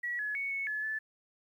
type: tone with pitch steps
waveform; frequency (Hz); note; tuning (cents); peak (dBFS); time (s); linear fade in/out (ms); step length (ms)
sine; 1929 / 1699 / 2220 / 2206 / 1715 / 1743; B6 / G#6 / C#7 / C#7 / A6 / A6; -41 / +39 / +2 / -9 / -45 / -17; -32; 0.03-0.99; 10; 160
effects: 11-bit